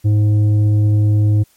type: tone with tanh clipping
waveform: triangle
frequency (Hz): 105.1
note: G#2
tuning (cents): +21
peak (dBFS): -11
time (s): 0.04-1.44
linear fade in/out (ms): 20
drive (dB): 11
effects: white hiss -55 dBFS RMS until 1.56 s + MP3 64 kbps